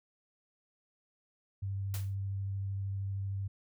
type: tone with vibrato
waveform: sine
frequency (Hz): 98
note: G2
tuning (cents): 0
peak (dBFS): -33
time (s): 1.62-3.48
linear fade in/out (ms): 10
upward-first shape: triangle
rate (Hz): 13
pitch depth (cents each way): 13
type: noise with exponential decay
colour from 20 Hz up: white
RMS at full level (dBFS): -40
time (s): 1.94-2.15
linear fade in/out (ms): 1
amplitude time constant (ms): 44
effects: none